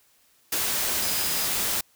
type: tone in noise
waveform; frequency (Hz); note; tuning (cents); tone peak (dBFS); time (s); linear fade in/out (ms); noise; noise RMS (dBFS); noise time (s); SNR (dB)
sine; 4978; D#8; 0; -35; 1.02-1.46; 5; white; -26; 0.52-1.81; -12
effects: white hiss -62 dBFS RMS until 1.95 s